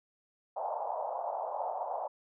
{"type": "band-pass noise", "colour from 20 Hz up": "pink", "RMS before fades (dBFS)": -36, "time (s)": [0.56, 2.08], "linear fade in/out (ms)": 10, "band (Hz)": [590, 930], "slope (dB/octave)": 48, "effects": []}